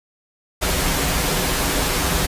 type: noise with comb filter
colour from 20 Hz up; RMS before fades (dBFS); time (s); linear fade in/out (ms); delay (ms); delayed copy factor
pink; -20; 0.61-2.27; 20; 9; -0.55
effects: resampled to 32000 Hz